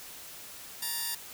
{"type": "tone cluster", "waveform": "5% pulse", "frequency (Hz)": [937, 1757, 4736], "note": ["A#5", "A6", "D8"], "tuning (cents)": [9, -3, 14], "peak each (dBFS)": -27, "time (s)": [0.82, 1.15], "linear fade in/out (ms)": 5, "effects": ["white hiss -46 dBFS RMS until 1.33 s"]}